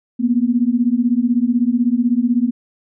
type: beating tone pair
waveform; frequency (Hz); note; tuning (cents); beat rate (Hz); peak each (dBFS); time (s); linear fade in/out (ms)
sine; 233.2 / 249.2; A#3 / B3; +1 / +16; 16; -16; 0.19-2.51; 20
effects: none